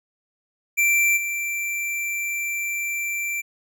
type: tone with level steps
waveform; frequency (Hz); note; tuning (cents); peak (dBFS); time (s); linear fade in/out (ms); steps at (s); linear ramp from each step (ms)
square; 2349; D7; 0; -17 / -25; 0.77-3.42; 20; 1.16; 20
effects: none